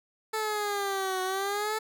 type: exponential two-way sweep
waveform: 15% pulse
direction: down then up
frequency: 440 to 370 to 440 Hz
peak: -22 dBFS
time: 0.33-1.79 s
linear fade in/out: 10 ms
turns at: 1.22 s
effects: none